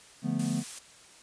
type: chord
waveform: triangle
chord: B half-diminished seventh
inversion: first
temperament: equal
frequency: 146.83 / 174.61 / 220 / 246.9 Hz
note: D3 / F3 / A3 / B3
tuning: 0 / 0 / 0 / 0 cents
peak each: -32 / -32 / -30 / -30 dBFS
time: 0.22-0.64 s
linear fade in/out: 50 ms
type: noise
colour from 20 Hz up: blue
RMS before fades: -38 dBFS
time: 0.39-0.79 s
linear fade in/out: 5 ms
effects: white hiss -54 dBFS RMS until 1.22 s + resampled to 22050 Hz